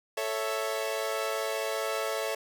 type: chord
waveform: sawtooth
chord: A major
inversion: none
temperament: equal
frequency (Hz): 440 / 554.4 / 659.3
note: A4 / C#5 / E5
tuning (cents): 0 / 0 / 0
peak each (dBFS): -30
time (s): 0.17-2.35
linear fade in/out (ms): 5
effects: none